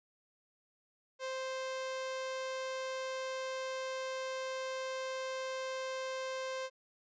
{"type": "tone", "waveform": "sawtooth", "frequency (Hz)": 523.3, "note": "C5", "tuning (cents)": 0, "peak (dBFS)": -33, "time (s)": [1.19, 6.7], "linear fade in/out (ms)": 50, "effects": ["resampled to 16000 Hz"]}